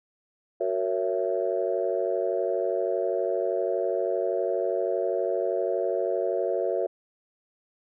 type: chord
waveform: sine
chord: F# dominant seventh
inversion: none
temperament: just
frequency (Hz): 370 / 462.5 / 555 / 666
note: F#4 / A#4 / C#5 / E5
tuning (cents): 0 / -14 / +2 / +18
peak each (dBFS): -29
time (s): 0.6-6.87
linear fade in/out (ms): 10
effects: tanh soft clip ceiling -13 dBFS